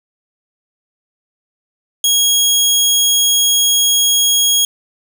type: tone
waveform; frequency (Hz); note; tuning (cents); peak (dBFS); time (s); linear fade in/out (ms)
20% pulse; 3300; G#7; -12; -5; 2.04-4.65; 2
effects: none